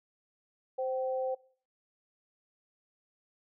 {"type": "tone pair together", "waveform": "sine", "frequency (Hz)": [521, 770.4], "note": ["C5", "G5"], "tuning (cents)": [-7, -30], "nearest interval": "perfect fifth", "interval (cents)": 677, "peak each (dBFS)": [-31, -37], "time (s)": [0.78, 1.35], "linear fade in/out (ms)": 10, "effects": ["noise-tail reverb RT60 0.5 s tail -23 dB re dry"]}